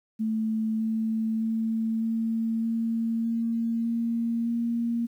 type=tone with pitch steps; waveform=sine; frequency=220 / 221.9 / 223.8 / 225.8 / 227.8 / 229.7 / 231.7 / 233.8 Hz; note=A3 / A3 / A3 / A3 / A#3 / A#3 / A#3 / A#3; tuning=0 / +15 / +30 / +45 / -40 / -25 / -10 / +5 cents; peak=-24 dBFS; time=0.19-5.07 s; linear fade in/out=20 ms; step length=610 ms; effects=10-bit